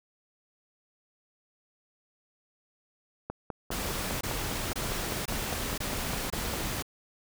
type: click train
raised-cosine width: 1 ms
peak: -20 dBFS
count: 17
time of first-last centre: 3.3-6.539 s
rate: 4.94 Hz
type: noise bursts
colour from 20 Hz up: pink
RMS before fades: -33 dBFS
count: 6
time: 3.71-6.825 s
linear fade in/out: 5 ms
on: 500 ms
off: 23 ms
effects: none